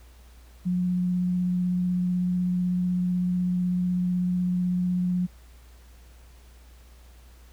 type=tone with vibrato; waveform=sine; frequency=179.8 Hz; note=F#3; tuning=49 cents flat; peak=-22 dBFS; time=0.65-5.27 s; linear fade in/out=20 ms; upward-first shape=triangle; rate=16 Hz; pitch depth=13 cents each way; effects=added 60 Hz sine -48 dBFS peak until 7.52 s + pink hiss -58 dBFS RMS until 7.52 s